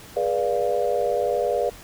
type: chord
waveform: sine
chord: G# diminished seventh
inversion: none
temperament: equal with one note detuned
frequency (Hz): 415.3 / 486.5 / 587.3 / 698.5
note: G#4 / B4 / D5 / F5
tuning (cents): 0 / -26 / 0 / 0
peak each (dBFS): -27 / -24 / -25 / -27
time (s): 0.16-1.7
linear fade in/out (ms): 10
effects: pink hiss -44 dBFS RMS until 1.83 s